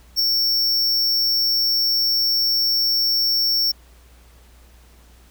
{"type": "tone with ADSR envelope", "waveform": "square", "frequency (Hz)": 5460, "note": "F8", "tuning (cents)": -40, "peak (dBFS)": -14, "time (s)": [0.16, 3.72], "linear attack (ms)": 36, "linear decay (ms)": 3, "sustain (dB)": -3, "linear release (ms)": 11, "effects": ["added 60 Hz sine -47 dBFS peak until 5.3 s", "pink hiss -54 dBFS RMS until 5.3 s"]}